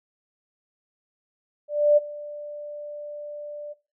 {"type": "tone with ADSR envelope", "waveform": "sine", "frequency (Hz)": 590, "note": "D5", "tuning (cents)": 8, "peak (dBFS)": -12, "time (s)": [1.68, 3.74], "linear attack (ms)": 290, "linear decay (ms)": 22, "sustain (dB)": -21, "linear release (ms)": 22, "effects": ["noise-tail reverb RT60 0.3 s tail -17 dB re dry"]}